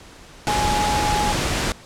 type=tone in noise; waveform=sine; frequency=837 Hz; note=G#5; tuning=13 cents sharp; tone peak=-20 dBFS; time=0.48-1.32 s; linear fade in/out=0 ms; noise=pink; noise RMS=-22 dBFS; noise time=0.47-1.72 s; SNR=-1 dB; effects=pink hiss -44 dBFS RMS until 1.85 s + low-pass 8000 Hz 12 dB/octave